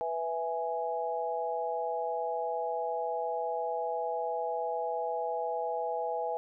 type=chord; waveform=sine; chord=E major; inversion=second; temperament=equal; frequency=493.9 / 659.3 / 830.6 Hz; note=B4 / E5 / G#5; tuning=0 / 0 / 0 cents; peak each=-35 / -35 / -34 dBFS; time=0.01-6.37 s; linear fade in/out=0 ms; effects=none